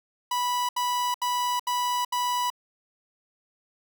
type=tone bursts; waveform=45% pulse; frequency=984 Hz; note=B5; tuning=7 cents flat; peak=-24 dBFS; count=5; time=0.31-2.502 s; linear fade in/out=5 ms; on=380 ms; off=73 ms; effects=none